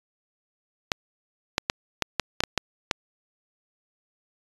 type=clicks; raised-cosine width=0.2 ms; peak=-4 dBFS; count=9; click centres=0.918 / 1.581 / 1.699 / 2.023 / 2.197 / 2.405 / 2.437 / 2.577 / 2.912 s; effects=resampled to 24000 Hz